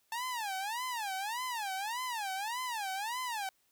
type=tone with vibrato; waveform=sawtooth; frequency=880 Hz; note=A5; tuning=in tune; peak=-31 dBFS; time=0.12-3.49 s; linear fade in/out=2 ms; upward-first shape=sine; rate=1.7 Hz; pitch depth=260 cents each way; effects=white hiss -73 dBFS RMS until 3.71 s